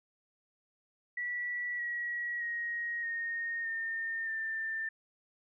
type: tone with pitch steps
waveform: sine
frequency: 1949 / 1915.5 / 1882.6 / 1850.3 / 1818.5 / 1787.2 Hz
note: B6 / A#6 / A#6 / A#6 / A#6 / A6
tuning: -23 / +47 / +17 / -13 / -43 / +27 cents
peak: -33 dBFS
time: 1.17-4.89 s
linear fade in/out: 5 ms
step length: 620 ms
effects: none